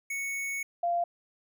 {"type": "tone pair in turn", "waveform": ["square", "sine"], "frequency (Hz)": [2217, 691.9], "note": ["C#7", "F5"], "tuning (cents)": [0, -16], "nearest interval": "octave + minor sixth", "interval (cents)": 2016, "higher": "first", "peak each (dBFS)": [-32, -25], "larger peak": "second", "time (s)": [[0.1, 0.63], [0.83, 1.04]], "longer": "first", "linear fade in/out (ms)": 5, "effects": []}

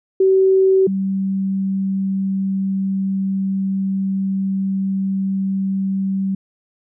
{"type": "tone pair in turn", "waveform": "sine", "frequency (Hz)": [381.6, 193.18], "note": ["G4", "G3"], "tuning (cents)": [-47, -25], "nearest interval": "octave", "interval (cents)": 1178, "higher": "first", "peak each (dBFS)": [-10, -17], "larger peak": "first", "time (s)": [[0.2, 0.87], [0.87, 6.35]], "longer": "second", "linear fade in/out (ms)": 5, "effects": []}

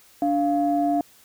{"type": "tone pair together", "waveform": "sine", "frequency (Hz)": [291.2, 696], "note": ["D4", "F5"], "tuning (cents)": [-15, -6], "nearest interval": "octave + minor third", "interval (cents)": 1509, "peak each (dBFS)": -21, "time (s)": [0.22, 1.01], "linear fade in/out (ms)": 2, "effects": ["tanh soft clip ceiling -11 dBFS", "white hiss -54 dBFS RMS until 1.24 s"]}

